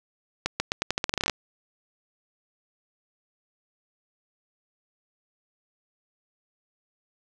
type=accelerating click train; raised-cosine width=0.2 ms; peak=-7 dBFS; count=15; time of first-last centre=0.46-1.297 s; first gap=140 ms; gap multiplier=0.85; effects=none